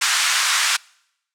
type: band-pass noise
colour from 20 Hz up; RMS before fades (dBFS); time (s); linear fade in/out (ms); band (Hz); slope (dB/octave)
pink; -19; 0.01-0.77; 10; 1200 to 9000; 24
effects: noise-tail reverb RT60 0.8 s tail -26 dB re dry